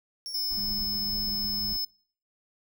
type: tone with exponential decay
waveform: 40% pulse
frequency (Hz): 5480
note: F8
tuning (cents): -34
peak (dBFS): -33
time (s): 0.26-1.32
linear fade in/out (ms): 0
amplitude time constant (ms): 230
type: tone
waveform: square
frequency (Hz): 5220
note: E8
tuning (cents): -18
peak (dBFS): -28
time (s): 0.34-1.85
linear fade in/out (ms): 5
type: noise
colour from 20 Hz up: brown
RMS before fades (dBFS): -41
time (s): 0.5-1.77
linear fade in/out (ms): 10
type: tone with tremolo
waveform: sine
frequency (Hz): 200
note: G3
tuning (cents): +35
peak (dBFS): -38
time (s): 0.57-1.73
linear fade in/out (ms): 5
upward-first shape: sine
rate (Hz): 16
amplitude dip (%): 30
effects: noise-tail reverb RT60 0.5 s tail -23 dB re dry